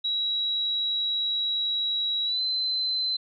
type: tone with pitch glide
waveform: sine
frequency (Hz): 3877 to 4063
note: B7 to B7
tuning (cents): -33 to +48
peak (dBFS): -24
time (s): 0.04-3.17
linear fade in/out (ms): 10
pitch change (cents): +81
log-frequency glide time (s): 2.25-2.41
effects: none